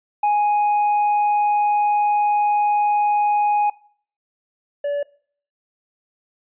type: tone pair in turn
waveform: triangle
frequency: 830.6 / 574.9 Hz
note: G#5 / D5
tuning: 0 / -37 cents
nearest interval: tritone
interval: 637 cents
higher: first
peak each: -13 / -18 dBFS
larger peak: first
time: 0.23-3.7 / 4.84-5.03 s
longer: first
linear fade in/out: 5 ms
effects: noise-tail reverb RT60 0.5 s tail -21 dB re dry + resampled to 8000 Hz